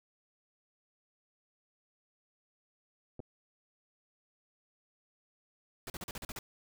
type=clicks; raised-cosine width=2 ms; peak=-31 dBFS; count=2; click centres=3.194 / 3.202 s
type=noise bursts; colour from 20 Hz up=pink; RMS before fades=-42 dBFS; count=8; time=5.87-6.39 s; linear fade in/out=2 ms; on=30 ms; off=40 ms
effects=none